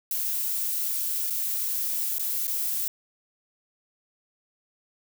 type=noise with dropouts; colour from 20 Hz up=violet; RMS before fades=-28 dBFS; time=0.11-2.88 s; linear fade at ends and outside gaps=2 ms; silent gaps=1.3-1.304 / 2.184-2.194 / 2.471-2.477 s; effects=none